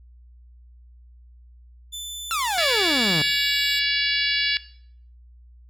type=tone with pitch glide; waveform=sawtooth; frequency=3520 to 3816 Hz; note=A7 to A#7; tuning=0 to +40 cents; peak=-28 dBFS; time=1.92-3.8 s; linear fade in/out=20 ms; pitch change=+140 cents; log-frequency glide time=2.54-3.52 s
type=exponential sweep; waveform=sawtooth; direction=down; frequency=1396.9 to 140.8 Hz; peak=-19 dBFS; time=2.31-3.22 s; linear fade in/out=0 ms
type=harmonic tone; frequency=568 Hz; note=C#5; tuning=42 cents sharp; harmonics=3 / 4 / 5 / 6 / 7 / 8 / 9; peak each=-26 / -27 / -28 / -29 / -29 / -30 / -31 dBFS; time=2.58-4.57 s; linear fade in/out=0 ms
effects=noise-tail reverb RT60 0.6 s tail -18 dB re dry + added 60 Hz sine -46 dBFS peak until 5.69 s